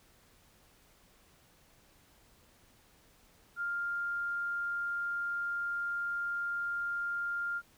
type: tone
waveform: sine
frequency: 1400 Hz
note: F6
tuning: 4 cents sharp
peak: -32 dBFS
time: 3.56-7.62 s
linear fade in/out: 50 ms
effects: pink hiss -64 dBFS RMS until 7.77 s